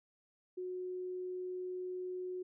sine tone, 365.6 Hz, F#4, 21 cents flat, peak -38 dBFS, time 0.57-2.43 s, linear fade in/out 10 ms, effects none

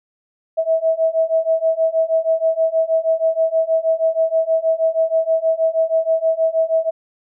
sine beating tone pair, 645 / 651.3 Hz, E5 / E5, -38 / -21 cents, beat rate 6.3 Hz, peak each -18 / -17 dBFS, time 0.57-6.91 s, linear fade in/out 20 ms, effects none

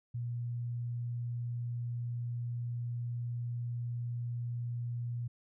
sine tone, 119.8 Hz, A#2, 48 cents sharp, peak -34 dBFS, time 0.14-5.28 s, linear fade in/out 10 ms, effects none

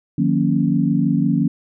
sine chord, D# minor seventh, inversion none, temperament equal with one note detuned, 155.56 / 181.4 / 233.1 / 277.2 Hz, D#3 / F#3 / A#3 / C#4, 0 / -34 / 0 / 0 cents, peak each -20 dBFS, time 0.18-1.48 s, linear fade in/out 5 ms, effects none

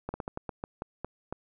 slowing click train, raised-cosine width 1 ms, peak -20 dBFS, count 10, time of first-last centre 0.09-1.326 s, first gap 50 ms, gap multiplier 1.24, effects none

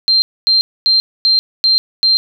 sine tone bursts, 4159 Hz, C8, 11 cents flat, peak -8 dBFS, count 6, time 0.08-2.17 s, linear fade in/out 0 ms, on 140 ms, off 250 ms, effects none

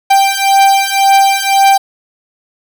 45% pulse beating tone pair, 784 / 785.9 Hz, G5 / G5, 0 / +4 cents, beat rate 1.9 Hz, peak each -10 dBFS, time 0.1-1.78 s, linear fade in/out 10 ms, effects none

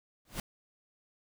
pink noise with exponential growth, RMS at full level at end -32 dBFS, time 0.25-0.4 s, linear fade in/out 2 ms, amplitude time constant 31 ms, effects none

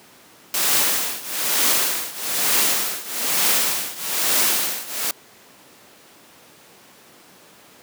white noise with tremolo, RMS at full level -17 dBFS, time 0.54-5.11 s, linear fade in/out 2 ms, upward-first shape triangle, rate 1.1 Hz, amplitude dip 90%, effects pink hiss -48 dBFS RMS until 7.82 s + high-pass 200 Hz 12 dB/octave

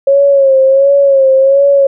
sine tone with vibrato, 546 Hz, C#5, 26 cents flat, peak -4 dBFS, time 0.07-1.87 s, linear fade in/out 5 ms, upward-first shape sine, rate 1.4 Hz, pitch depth 52 cents each way, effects none

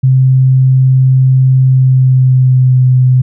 sine tone with pitch glide, 130.81 to 127.82 Hz, C3 to C3, 0 to -40 cents, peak -4 dBFS, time 0.03-3.22 s, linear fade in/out 10 ms, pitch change -40 cents, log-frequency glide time 1.64-2.85 s, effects none

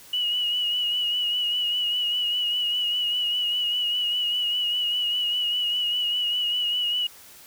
sine tone with vibrato, 2918 Hz, F#7, 25 cents flat, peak -22 dBFS, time 0.13-7.07 s, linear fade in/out 5 ms, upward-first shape sine, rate 5 Hz, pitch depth 35 cents each way, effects white hiss -48 dBFS RMS until 7.46 s

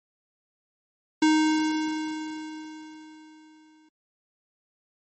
square tone with exponential decay, 311.1 Hz, D#4, in tune, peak -17 dBFS, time 1.22-3.89 s, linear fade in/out 5 ms, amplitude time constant 580 ms, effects MP3 32 kbps

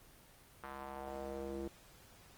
square tone with band-pass filter sweep, 68 Hz, C#2, 33 cents flat, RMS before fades -44 dBFS, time 0.63-1.68 s, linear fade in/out 5 ms, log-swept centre 1200 to 350 Hz, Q 2.2, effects pink hiss -61 dBFS RMS until 2.37 s + Opus 24 kbps

